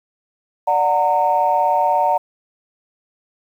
sine chord, D augmented, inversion none, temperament just, 587.3 / 734.2 / 917.7 Hz, D5 / F#5 / A#5, 0 / -14 / -27 cents, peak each -20 / -17 / -16 dBFS, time 0.67-2.18 s, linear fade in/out 10 ms, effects tanh soft clip ceiling -5 dBFS + 8-bit

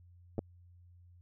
clicks, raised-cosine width 2 ms, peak -23 / -21 dBFS, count 2, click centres 0.382 / 0.391 s, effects added 88 Hz sine -56 dBFS peak until 1.21 s

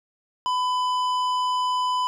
triangle tone with tanh clipping, 1002 Hz, B5, 25 cents sharp, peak -23 dBFS, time 0.46-2.07 s, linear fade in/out 0 ms, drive 16 dB, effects none

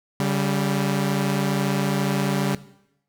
sawtooth tone pair together, 141.3 / 195.82 Hz, C#3 / G3, +34 / -2 cents, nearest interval tritone, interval 564 cents, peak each -19 / -20 dBFS, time 0.2-2.55 s, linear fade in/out 0 ms, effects noise-tail reverb RT60 0.8 s tail -17 dB re dry

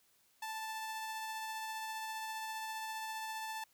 sawtooth tone with tremolo, 880 Hz, A5, in tune, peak -35 dBFS, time 0.42-3.64 s, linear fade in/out 5 ms, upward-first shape triangle, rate 15 Hz, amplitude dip 25%, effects white hiss -71 dBFS RMS until 3.73 s

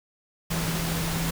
sine tone in noise, 164.9 Hz, E3, 1 cent sharp, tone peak -28 dBFS, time 0.5-1.31 s, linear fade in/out 10 ms, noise pink, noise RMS -30 dBFS, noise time 0.5-1.31 s, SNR -1 dB, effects none

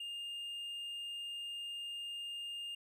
triangle tone, 2818 Hz, F7, 15 cents sharp, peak -39 dBFS, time 0-2.75 s, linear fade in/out 5 ms, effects none

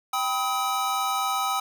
square chord, G augmented, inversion none, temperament equal with one note detuned, 784 / 987.8 / 1272.1 Hz, G5 / B5 / D#6, 0 / 0 / +38 cents, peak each -29 / -33 / -27 dBFS, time 0.13-1.6 s, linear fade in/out 5 ms, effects none

